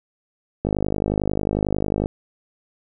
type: click train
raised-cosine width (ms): 2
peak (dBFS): -8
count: 73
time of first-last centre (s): 0.65-2.059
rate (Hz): 51.1
effects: none